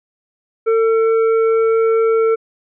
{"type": "tone with hard clipping", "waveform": "triangle", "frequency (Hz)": 449.6, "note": "A4", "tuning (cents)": 37, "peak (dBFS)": -13, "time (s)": [0.66, 2.36], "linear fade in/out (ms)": 20, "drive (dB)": 11, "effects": ["resampled to 8000 Hz"]}